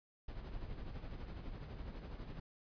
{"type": "noise with tremolo", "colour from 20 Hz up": "brown", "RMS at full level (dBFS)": -44, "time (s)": [0.28, 2.4], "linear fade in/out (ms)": 5, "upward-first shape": "sine", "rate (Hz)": 12, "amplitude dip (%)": 50, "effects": ["resampled to 11025 Hz"]}